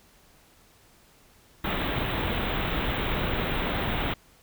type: band-stop noise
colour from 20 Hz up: pink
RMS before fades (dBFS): -28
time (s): 1.64-4.14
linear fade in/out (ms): 5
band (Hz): 3800 to 16000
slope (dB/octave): 96
effects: pink hiss -58 dBFS RMS until 4.42 s